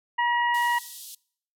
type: harmonic tone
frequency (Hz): 957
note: A#5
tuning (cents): +45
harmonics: 1 / 2 / 3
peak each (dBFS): -22 / -26 / -36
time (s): 0.18-0.79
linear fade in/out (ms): 10
type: band-pass noise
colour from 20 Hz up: white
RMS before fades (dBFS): -42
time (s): 0.54-1.15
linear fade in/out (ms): 5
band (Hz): 3100 to 15000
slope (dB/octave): 48
effects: noise-tail reverb RT60 0.6 s tail -24 dB re dry